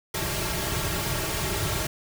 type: noise with comb filter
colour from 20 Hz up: pink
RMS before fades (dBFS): -28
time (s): 0.14-1.87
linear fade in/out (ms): 5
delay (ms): 4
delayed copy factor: -0.85
effects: none